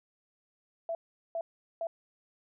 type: tone bursts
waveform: sine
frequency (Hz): 666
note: E5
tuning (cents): +18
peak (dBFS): -31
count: 3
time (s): 0.89-1.87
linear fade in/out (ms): 2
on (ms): 60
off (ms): 400
effects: none